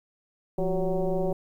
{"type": "tone with frequency modulation", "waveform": "sine", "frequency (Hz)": 196, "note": "G3", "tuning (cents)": 0, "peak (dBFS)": -23, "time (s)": [0.58, 1.33], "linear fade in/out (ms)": 5, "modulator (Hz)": 184, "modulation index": 2.5, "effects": ["10-bit"]}